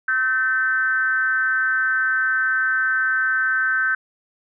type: tone with frequency modulation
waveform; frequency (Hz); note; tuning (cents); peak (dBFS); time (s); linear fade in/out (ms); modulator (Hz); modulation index
sine; 1541; G6; -30; -17; 0.08-3.95; 5; 241; 0.61
effects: none